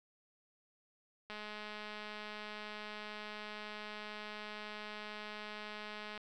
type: click train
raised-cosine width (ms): 0.3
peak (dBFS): -30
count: 1030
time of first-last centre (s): 1.3-6.177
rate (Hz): 211
effects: none